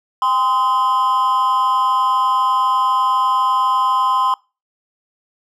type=tone with amplitude modulation; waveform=triangle; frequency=1030 Hz; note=C6; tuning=28 cents flat; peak=-8 dBFS; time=0.22-4.34 s; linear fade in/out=2 ms; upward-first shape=sine; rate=232 Hz; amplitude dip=80%; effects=noise-tail reverb RT60 0.3 s tail -24 dB re dry